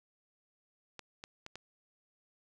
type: clicks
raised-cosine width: 0.2 ms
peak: -27 dBFS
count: 4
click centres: 0.993 / 1.239 / 1.464 / 1.556 s
effects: none